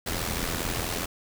pink noise with amplitude modulation, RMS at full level -27 dBFS, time 0.06-1.06 s, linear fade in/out 10 ms, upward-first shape sine, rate 84.6 Hz, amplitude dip 65%, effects none

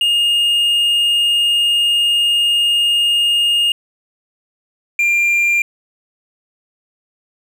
triangle tone pair in turn, 2840 / 2388 Hz, F7 / D7, +28 / +28 cents, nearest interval minor third, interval 300 cents, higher first, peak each -10 dBFS, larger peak neither, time 0.01-3.72 / 4.99-5.62 s, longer first, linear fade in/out 2 ms, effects none

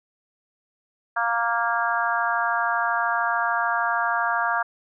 harmonic tone, 233.1 Hz, A#3, in tune, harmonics 3 / 4 / 5 / 6 / 7, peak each -27 / -27 / -27 / -27 / -27 dBFS, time 1.16-4.63 s, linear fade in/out 10 ms, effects none

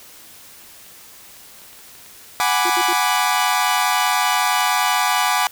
clicks, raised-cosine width 0.2 ms, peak -28 dBFS, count 12, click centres 0.865 / 1.368 / 1.587 / 1.618 / 1.73 / 1.79 / 1.953 / 2.062 / 2.483 / 2.527 / 2.982 / 3.037 s
sawtooth chord, G# half-diminished seventh, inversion third, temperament equal, 740 / 830.6 / 987.8 / 1174.7 Hz, F#5 / G#5 / B5 / D6, 0 / 0 / 0 / 0 cents, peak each -18 dBFS, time 2.4-5.47 s, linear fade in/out 0 ms
sine tone bursts, 349.2 Hz, F4, in tune, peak -24 dBFS, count 3, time 2.65-2.931 s, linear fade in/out 5 ms, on 49 ms, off 67 ms
effects white hiss -43 dBFS RMS until 5.51 s

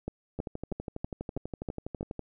two click trains, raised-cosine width 2 ms, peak -22 / -20 dBFS, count 23 / 7, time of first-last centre 0.39-2.193 / 0.08-2.009 s, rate 12.2 / 3.11 Hz, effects none

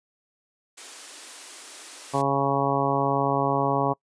white high-pass noise, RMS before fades -41 dBFS, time 0.77-2.22 s, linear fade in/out 10 ms, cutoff 250 Hz, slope 96 dB/octave
harmonic tone, 138.59 Hz, C#3, in tune, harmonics 1 / 2 / 3 / 4 / 5 / 6 / 7 / 8, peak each -29 / -29 / -29 / -29 / -29 / -29 / -29 / -29 dBFS, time 2.13-3.94 s, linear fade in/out 20 ms
effects noise-tail reverb RT60 0.1 s tail -25 dB re dry + resampled to 22050 Hz

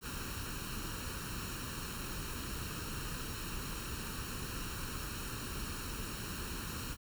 pink noise with comb filter, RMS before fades -41 dBFS, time 0.01-6.97 s, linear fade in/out 50 ms, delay 0.72 ms, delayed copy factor +0.7, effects none

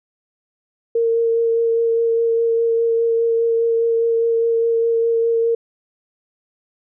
sine tone with vibrato, 460 Hz, A#4, 23 cents flat, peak -14 dBFS, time 0.95-5.55 s, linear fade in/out 5 ms, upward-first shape sine, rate 4.9 Hz, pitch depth 12 cents each way, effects none

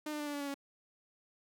sawtooth tone with pitch steps, 303.4 / 299.2 / 295.1 / 291 / 287 / 283.1 / 279.2 Hz, D#4 / D4 / D4 / D4 / D4 / C#4 / C#4, -44 / +32 / +8 / -16 / -40 / +37 / +13 cents, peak -33 dBFS, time 0.06-0.543 s, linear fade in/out 5 ms, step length 69 ms, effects none

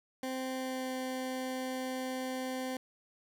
20% pulse tone with pitch glide, 260.2 to 258.3 Hz, C4 to C4, -9 to -22 cents, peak -30 dBFS, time 0.23-2.77 s, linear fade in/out 2 ms, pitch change -13 cents, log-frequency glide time 0.56-0.92 s, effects none

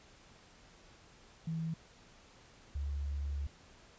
sine tone pair in turn, 162.5 / 71.02 Hz, E3 / C#2, -24 / +43 cents, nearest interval octave + major second, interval 1433 cents, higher first, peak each -34 / -34 dBFS, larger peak neither, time 1.47-1.74 / 2.75-3.47 s, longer second, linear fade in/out 5 ms, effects pink hiss -60 dBFS RMS until 3.98 s + resampled to 16000 Hz

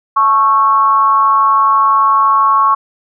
sine tone with frequency modulation, 1102 Hz, C#6, 11 cents flat, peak -7 dBFS, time 0.16-2.75 s, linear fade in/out 10 ms, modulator 229 Hz, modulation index 0.52, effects none

